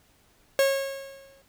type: tone with exponential decay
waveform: 45% pulse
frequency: 546 Hz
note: C#5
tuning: 26 cents flat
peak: -17 dBFS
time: 0.59-1.42 s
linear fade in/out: 1 ms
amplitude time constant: 180 ms
effects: pink hiss -62 dBFS RMS until 1.48 s